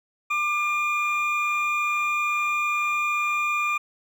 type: tone pair together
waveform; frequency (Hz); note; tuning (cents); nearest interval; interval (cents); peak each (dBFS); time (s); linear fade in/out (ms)
triangle; 1191.3 / 2411; D6 / D7; +24 / +45; octave; 1221; -23; 0.3-3.78; 10
effects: none